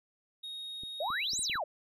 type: tone with pitch glide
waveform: triangle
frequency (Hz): 3741 to 3941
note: A#7 to B7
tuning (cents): +5 to -4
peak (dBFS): -38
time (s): 0.43-1.58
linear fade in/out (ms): 10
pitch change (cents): +91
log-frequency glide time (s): 0.98-1.27
type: clicks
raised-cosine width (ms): 3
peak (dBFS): -37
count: 6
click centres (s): 0.835 / 1.103 / 1.334 / 1.392 / 1.498 / 1.556
type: exponential two-way sweep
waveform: sine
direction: up then down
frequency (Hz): 547 to 9397 to 547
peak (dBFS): -31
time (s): 1-1.64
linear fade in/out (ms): 5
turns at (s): 1.41
effects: none